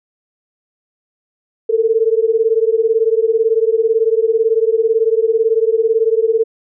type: beating tone pair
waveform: sine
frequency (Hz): 440 / 458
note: A4 / A#4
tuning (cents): 0 / -31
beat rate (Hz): 18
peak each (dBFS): -14 / -14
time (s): 1.69-6.44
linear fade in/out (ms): 10
effects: none